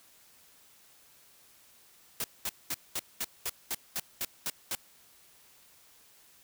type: noise bursts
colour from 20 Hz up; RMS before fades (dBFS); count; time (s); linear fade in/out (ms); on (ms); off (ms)
white; -33; 11; 2.2-4.751; 2; 41; 210
effects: white hiss -60 dBFS RMS until 6.43 s